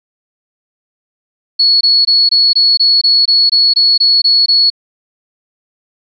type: tone bursts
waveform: sine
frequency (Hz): 4379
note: C#8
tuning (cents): -22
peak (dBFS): -6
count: 13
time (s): 1.59-4.702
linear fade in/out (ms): 10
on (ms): 220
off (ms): 21
effects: none